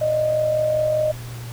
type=tone with amplitude modulation; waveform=sine; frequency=616 Hz; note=D#5; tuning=17 cents flat; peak=-15 dBFS; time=0.01-1.12 s; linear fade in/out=10 ms; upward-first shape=sine; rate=45 Hz; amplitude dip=45%; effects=added 119 Hz sine -31 dBFS peak until 1.52 s + pink hiss -40 dBFS RMS until 1.52 s